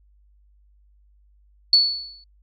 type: tone with exponential decay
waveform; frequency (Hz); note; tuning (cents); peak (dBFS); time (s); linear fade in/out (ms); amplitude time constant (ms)
sine; 4435; C#8; 0; -9; 1.73-2.24; 2; 110
effects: added 50 Hz sine -54 dBFS peak until 2.42 s + AAC 48 kbps